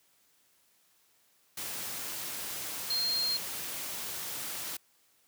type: tone in noise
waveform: sine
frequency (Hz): 4207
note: C8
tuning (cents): +9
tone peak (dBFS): -28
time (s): 2.9-3.37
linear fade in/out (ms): 5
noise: white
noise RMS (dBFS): -38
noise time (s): 1.57-4.77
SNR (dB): +7
effects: white hiss -68 dBFS RMS until 5.27 s + high-pass 80 Hz 12 dB/octave